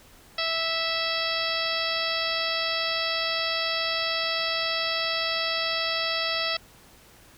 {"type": "harmonic tone", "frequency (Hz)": 657, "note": "E5", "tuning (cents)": -6, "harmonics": [1, 2, 3, 4, 5, 6, 7, 8], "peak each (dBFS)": [-33, -33, -33, -33, -33, -33, -33, -33], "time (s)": [0.38, 6.57], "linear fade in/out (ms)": 5, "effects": ["pink hiss -53 dBFS RMS until 7.37 s"]}